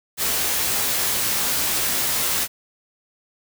white noise with comb filter, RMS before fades -22 dBFS, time 0.17-2.48 s, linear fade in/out 50 ms, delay 16 ms, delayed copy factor +0.6, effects none

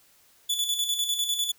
sawtooth tone with tremolo, 3455 Hz, A7, 32 cents flat, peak -20 dBFS, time 0.49-1.52 s, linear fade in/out 10 ms, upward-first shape square, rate 10 Hz, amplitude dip 50%, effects white hiss -60 dBFS RMS until 1.58 s

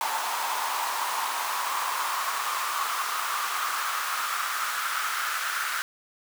pink noise with high-pass filter sweep, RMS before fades -29 dBFS, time 0.01-5.82 s, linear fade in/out 0 ms, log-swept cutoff 910 to 1400 Hz, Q 4.8, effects none

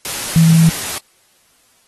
sine tone in noise, 163.6 Hz, E3, 13 cents flat, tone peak -6 dBFS, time 0.36-0.69 s, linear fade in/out 0 ms, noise white, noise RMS -23 dBFS, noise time 0.05-0.98 s, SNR +14 dB, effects white hiss -55 dBFS RMS until 1.87 s + AAC 32 kbps

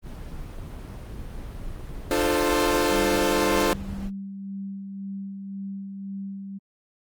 brown noise, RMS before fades -35 dBFS, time 0.02-4.11 s, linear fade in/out 50 ms
sawtooth chord, D minor seventh, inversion none, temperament equal with one note detuned, 299.3 / 349.2 / 440 / 523.3 Hz, D4 / F4 / A4 / C5, +33 / 0 / 0 / 0 cents, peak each -22 dBFS, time 2.11-3.73 s, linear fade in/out 0 ms
sine tone with tremolo, 196 Hz, G3, in tune, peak -30 dBFS, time 2.9-6.59 s, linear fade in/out 20 ms, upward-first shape sine, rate 1.9 Hz, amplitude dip 35%
effects Opus 24 kbps

